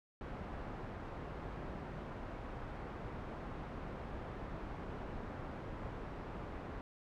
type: low-pass noise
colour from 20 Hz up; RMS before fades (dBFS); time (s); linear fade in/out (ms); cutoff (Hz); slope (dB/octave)
pink; -45; 0.21-6.81; 0; 1300; 12
effects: none